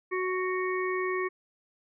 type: harmonic tone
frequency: 370 Hz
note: F#4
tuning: in tune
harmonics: 1 / 3 / 5 / 6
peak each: -29 / -34 / -36 / -37 dBFS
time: 0.11-1.29 s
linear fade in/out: 20 ms
effects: none